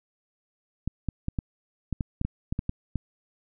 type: clicks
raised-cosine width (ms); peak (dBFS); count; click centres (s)
5; -15; 12; 0.876 / 1.087 / 1.284 / 1.388 / 1.927 / 2.008 / 2.214 / 2.25 / 2.525 / 2.591 / 2.694 / 2.957
effects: none